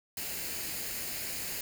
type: noise with comb filter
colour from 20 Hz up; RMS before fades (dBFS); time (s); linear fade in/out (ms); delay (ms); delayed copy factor
white; -37; 0.17-1.61; 2; 0.43; +0.5
effects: none